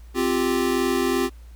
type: chord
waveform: square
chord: C suspended fourth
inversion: none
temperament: equal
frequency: 261.6 / 349.2 / 392 Hz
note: C4 / F4 / G4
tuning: 0 / 0 / 0 cents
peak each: -25 dBFS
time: 0.14-1.3 s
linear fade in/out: 50 ms
effects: added 58 Hz sine -40 dBFS peak until 1.55 s + pink hiss -58 dBFS RMS until 1.55 s